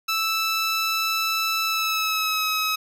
15% pulse tone with pitch glide, 1318.5 to 1277.3 Hz, E6 to D#6, 0 to +45 cents, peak -15 dBFS, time 0.08-2.76 s, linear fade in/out 10 ms, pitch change -55 cents, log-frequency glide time 1.65-2.45 s, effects none

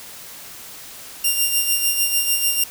5% pulse tone with tremolo, 2791 Hz, F7, 2 cents flat, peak -6 dBFS, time 1.24-2.64 s, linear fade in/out 5 ms, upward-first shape sine, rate 6.7 Hz, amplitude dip 50%, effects white hiss -38 dBFS RMS until 2.7 s

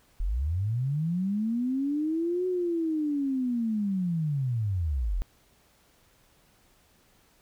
sine linear two-way sweep, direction up then down, 36.71 to 370 to 36.71 Hz, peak -25 dBFS, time 0.2-5.22 s, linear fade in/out 0 ms, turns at 2.47 s, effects pink hiss -63 dBFS RMS until 7.41 s

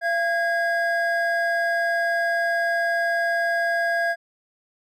triangle tone pair together, 680.8 / 1637 Hz, F5 / G#6, -44 / -25 cents, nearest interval octave + minor third, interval 1519 cents, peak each -21 dBFS, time 0.01-4.16 s, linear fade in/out 50 ms, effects none

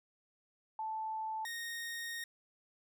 sine / sawtooth tone pair in turn, 877 / 1858.3 Hz, A5 / A#6, -6 / -6 cents, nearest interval octave + minor second, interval 1300 cents, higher second, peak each -36 / -36 dBFS, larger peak neither, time 0.79-1.45 / 1.45-2.24 s, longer second, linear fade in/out 2 ms, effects none

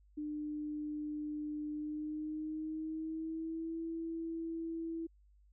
sine tone with pitch glide, 300 to 329 Hz, D4 to E4, +37 to -3 cents, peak -37 dBFS, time 0.17-5.07 s, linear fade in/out 10 ms, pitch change +160 cents, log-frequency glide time 1.72-3.8 s, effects added 50 Hz sine -62 dBFS peak until 5.52 s

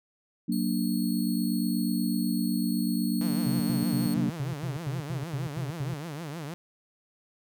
sine chord, Gb augmented, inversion none, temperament equal, 185 / 233.1 / 293.7 Hz, Gb3 / Bb3 / D4, 0 / 0 / 0 cents, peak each -29 / -28 / -31 dBFS, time 0.48-4.3 s, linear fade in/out 10 ms
15% pulse tone, 4340 Hz, C#8, 37 cents flat, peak -32 dBFS, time 0.52-4.14 s, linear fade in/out 2 ms
sawtooth tone with vibrato, 155.56 Hz, D#3, in tune, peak -31 dBFS, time 3.21-6.54 s, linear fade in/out 0 ms, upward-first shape triangle, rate 6.4 Hz, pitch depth 230 cents each way
triangle tone bursts, 131.3 Hz, C3, 6 cents sharp, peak -28 dBFS, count 11, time 3.46-5.94 s, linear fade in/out 5 ms, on 140 ms, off 94 ms
effects none

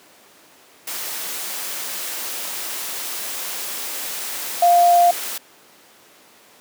sine tone in noise, 698.5 Hz, F5, in tune, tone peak -10 dBFS, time 4.62-5.11 s, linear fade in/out 5 ms, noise white, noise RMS -28 dBFS, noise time 0.87-5.38 s, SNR +15 dB, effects pink hiss -49 dBFS RMS until 6.6 s + high-pass 300 Hz 12 dB/octave

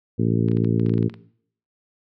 harmonic tone, 56.7 Hz, A#1, 47 cents flat, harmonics 2 / 3 / 4 / 5 / 6 / 7 / 8, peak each -22 / -24 / -23 / -27 / -29 / -30 / -33 dBFS, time 0.18-1.09 s, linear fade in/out 20 ms
clicks, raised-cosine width 0.3 ms, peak -26 dBFS, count 12, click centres 0.485 / 0.516 / 0.571 / 0.646 / 0.797 / 0.863 / 0.895 / 0.939 / 0.98 / 1.028 / 1.097 / 1.141 s
effects noise-tail reverb RT60 0.6 s tail -18 dB re dry

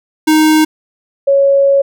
square / sine tone pair in turn, 311.1 / 554.3 Hz, D#4 / C#5, 0 / 0 cents, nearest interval minor seventh, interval 1000 cents, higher second, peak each -7 / -6 dBFS, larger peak second, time 0.27-0.65 / 1.27-1.82 s, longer second, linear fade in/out 10 ms, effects none

